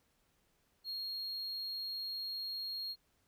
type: tone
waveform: triangle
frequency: 4265 Hz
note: C8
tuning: 32 cents sharp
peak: -37 dBFS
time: 0.84-2.96 s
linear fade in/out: 50 ms
effects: pink hiss -75 dBFS RMS until 3.27 s